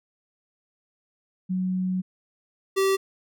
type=tone pair in turn; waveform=sine / square; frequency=185 / 387.2 Hz; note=F#3 / G4; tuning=0 / -21 cents; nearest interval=octave + minor second; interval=1279 cents; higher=second; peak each=-23 / -20 dBFS; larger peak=second; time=1.49-2.02 / 2.76-2.97 s; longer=first; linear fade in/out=20 ms; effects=none